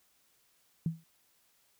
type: tone with exponential decay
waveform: sine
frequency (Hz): 163.4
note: E3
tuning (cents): -15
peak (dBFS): -25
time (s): 0.86-1.04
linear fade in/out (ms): 2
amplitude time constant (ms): 37
effects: white hiss -70 dBFS RMS until 1.79 s